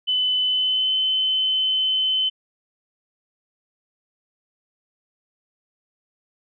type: tone with pitch glide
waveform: sine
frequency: 3015 to 3052 Hz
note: F#7 to G7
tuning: +32 to -47 cents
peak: -18 dBFS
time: 0.07-2.3 s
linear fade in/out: 20 ms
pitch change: +21 cents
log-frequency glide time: 0.43-0.95 s
effects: none